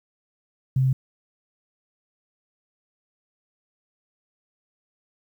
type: tone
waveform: sine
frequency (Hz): 131.4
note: C3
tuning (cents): +8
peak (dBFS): -17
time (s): 0.76-0.93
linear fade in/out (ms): 5
effects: 9-bit